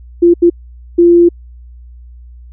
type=tone bursts at uneven times; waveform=sine; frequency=344.8 Hz; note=F4; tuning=22 cents flat; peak=-3 dBFS; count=3; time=0.22-0.34 / 0.42-0.5 / 0.98-1.29 s; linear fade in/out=10 ms; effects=added 60 Hz sine -32 dBFS peak until 2.52 s